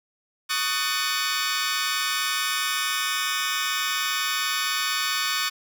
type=chord; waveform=15% pulse; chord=D# half-diminished seventh; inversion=third; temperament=just; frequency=1120.1 / 1244.5 / 1493.4 / 1792.1 Hz; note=C#6 / D#6 / F#6 / A6; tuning=+18 / 0 / +16 / +31 cents; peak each=-23 dBFS; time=0.49-5.5 s; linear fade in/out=20 ms; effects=none